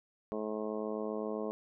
harmonic tone, 107.6 Hz, A2, 38 cents flat, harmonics 2 / 3 / 4 / 5 / 6 / 7 / 8 / 9 / 10, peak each -40 / -43 / -38 / -42 / -43 / -52 / -53 / -53 / -48 dBFS, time 0.32-1.51 s, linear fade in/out 0 ms, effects none

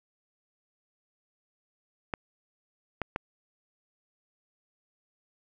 clicks, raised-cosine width 0.5 ms, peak -15 dBFS, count 3, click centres 2.138 / 3.017 / 3.161 s, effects none

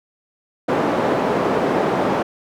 white band-pass noise, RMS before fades -19 dBFS, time 0.68-2.23 s, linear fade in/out 10 ms, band 200 to 650 Hz, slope 12 dB/octave, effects none

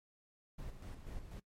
brown noise with tremolo, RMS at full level -45 dBFS, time 0.58-1.4 s, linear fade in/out 10 ms, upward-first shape square, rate 4.1 Hz, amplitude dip 50%, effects noise-tail reverb RT60 0.1 s tail -21 dB re dry + MP3 64 kbps

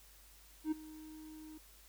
triangle tone with ADSR envelope, 311.1 Hz, D#4, in tune, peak -28 dBFS, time 0.64-1.58 s, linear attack 76 ms, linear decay 15 ms, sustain -19 dB, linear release 6 ms, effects added 50 Hz sine -62 dBFS peak until 1.88 s + white hiss -62 dBFS RMS until 1.88 s

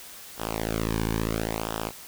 sawtooth tone with flanger, 55 Hz, A1, in tune, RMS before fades -29 dBFS, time 0.37-1.92 s, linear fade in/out 50 ms, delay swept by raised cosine 0.45 to 1.55 ms, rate 0.73 Hz, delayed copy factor -1, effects white hiss -44 dBFS RMS until 2.07 s

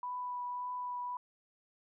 sine tone with vibrato, 987.8 Hz, B5, in tune, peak -36 dBFS, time 0.03-1.17 s, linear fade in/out 2 ms, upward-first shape triangle, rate 1.8 Hz, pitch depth 12 cents each way, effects none

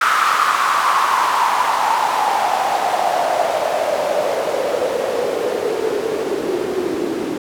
white noise with band-pass filter sweep, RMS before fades -18 dBFS, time 0.01-7.38 s, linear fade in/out 5 ms, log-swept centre 1300 to 320 Hz, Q 5.8, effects none

